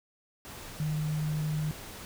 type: tone in noise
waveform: sine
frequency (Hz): 153.2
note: D#3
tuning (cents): -27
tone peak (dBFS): -28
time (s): 0.8-1.71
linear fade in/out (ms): 0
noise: pink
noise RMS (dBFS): -44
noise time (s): 0.45-2.05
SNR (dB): +13
effects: none